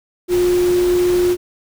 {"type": "tone in noise", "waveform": "sine", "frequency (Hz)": 356.7, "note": "F4", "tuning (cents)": 37, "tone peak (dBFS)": -12, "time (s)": [0.28, 1.37], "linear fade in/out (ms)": 50, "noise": "pink", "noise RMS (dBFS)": -28, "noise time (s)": [0.28, 1.37], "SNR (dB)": 13, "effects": []}